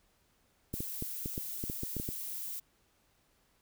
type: noise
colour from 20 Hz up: violet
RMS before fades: -40 dBFS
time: 0.73-2.6 s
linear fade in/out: 10 ms
type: clicks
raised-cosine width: 3 ms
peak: -24 dBFS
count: 11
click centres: 0.74 / 0.805 / 1.024 / 1.259 / 1.379 / 1.639 / 1.699 / 1.834 / 1.967 / 1.999 / 2.089 s
effects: pink hiss -71 dBFS RMS until 3.61 s